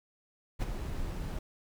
brown noise with ADSR envelope, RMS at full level -28 dBFS, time 0.59-1.39 s, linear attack 32 ms, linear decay 24 ms, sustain -8 dB, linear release 4 ms, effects none

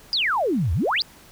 sine exponential two-way sweep, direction down then up, 5080 to 73.4 to 5080 Hz, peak -19 dBFS, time 0.13-1.02 s, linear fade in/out 0 ms, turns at 0.73 s, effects pink hiss -49 dBFS RMS until 1.31 s

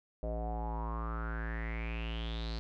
square tone with low-pass filter sweep, 56.3 Hz, A1, 40 cents sharp, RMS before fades -37 dBFS, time 0.23-2.59 s, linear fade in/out 0 ms, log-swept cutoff 590 to 4400 Hz, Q 7.8, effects none

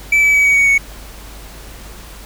triangle tone with pitch steps, 2313 / 2294 / 2276 / 2258 / 2239 / 2221 Hz, D7 / D7 / C#7 / C#7 / C#7 / C#7, -27 / -41 / +45 / +31 / +17 / +3 cents, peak -7 dBFS, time 0.12-0.78 s, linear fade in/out 5 ms, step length 110 ms, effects added 50 Hz sine -34 dBFS peak until 2.25 s + pink hiss -37 dBFS RMS until 2.25 s

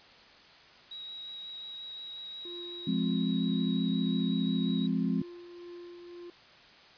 sine tone with vibrato, 3834 Hz, A#7, 48 cents sharp, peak -40 dBFS, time 0.91-4.87 s, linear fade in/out 5 ms, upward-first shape triangle, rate 5.6 Hz, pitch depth 12 cents each way
triangle tone with tremolo, 349.1 Hz, F4, 1 cent flat, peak -40 dBFS, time 2.45-6.3 s, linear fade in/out 2 ms, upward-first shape triangle, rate 1.9 Hz, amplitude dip 40%
sine chord, F minor, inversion none, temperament just, 174.61 / 209.5 / 261.9 Hz, F3 / Ab3 / C4, 0 / +15 / +2 cents, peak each -31 dBFS, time 2.87-5.22 s, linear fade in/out 5 ms
effects white hiss -55 dBFS RMS until 6.97 s + resampled to 11025 Hz

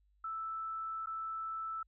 sine tone with dropouts, 1318.5 Hz, E6, in tune, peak -37 dBFS, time 0.24-1.83 s, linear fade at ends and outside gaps 5 ms, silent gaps 1.06-1.07 s, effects added 50 Hz sine -68 dBFS peak until 1.87 s

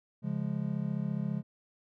triangle chord, Db major, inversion none, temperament just, 138.59 / 173.24 / 207.9 Hz, Db3 / F3 / Ab3, 0 / -14 / +2 cents, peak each -33 dBFS, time 0.22-1.43 s, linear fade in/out 50 ms, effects none

